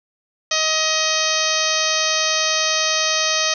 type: harmonic tone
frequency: 630 Hz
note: D#5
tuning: 21 cents sharp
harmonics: 1 / 2 / 3 / 4 / 5 / 6 / 7 / 8 / 9 / 10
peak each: -26 / -26 / -26 / -26 / -26 / -26 / -26 / -26 / -26 / -26 dBFS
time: 0.51-3.54 s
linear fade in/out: 5 ms
effects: none